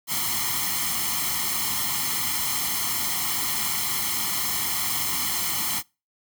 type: noise with comb filter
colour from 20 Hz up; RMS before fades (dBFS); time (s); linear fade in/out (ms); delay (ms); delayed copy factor
white; -26; 0.07-5.83; 50; 0.95; +0.8
effects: noise-tail reverb RT60 0.3 s tail -26 dB re dry + high-pass 80 Hz 12 dB/octave